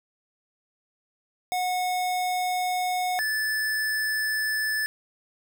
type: tone pair in turn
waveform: square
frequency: 730 / 1743.3 Hz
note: F#5 / A6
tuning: -24 / -17 cents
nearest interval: octave + minor third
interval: 1507 cents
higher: second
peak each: -25 dBFS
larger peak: neither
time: 1.52-3.19 / 3.19-4.86 s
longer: neither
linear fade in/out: 0 ms
effects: none